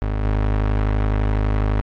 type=tone with level steps; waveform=30% pulse; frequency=51.91 Hz; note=G#1; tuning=in tune; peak=-17 / -14 dBFS; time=0.02-1.81 s; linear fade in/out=0 ms; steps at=0.23 s; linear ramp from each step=20 ms; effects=low-pass 2000 Hz 12 dB/octave + AAC 48 kbps